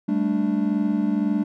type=chord; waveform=triangle; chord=G suspended second; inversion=none; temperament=equal with one note detuned; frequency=198.16 / 220 / 293.7 Hz; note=G3 / A3 / D4; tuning=+19 / 0 / 0 cents; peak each=-22 dBFS; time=0.08-1.44 s; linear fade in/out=10 ms; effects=none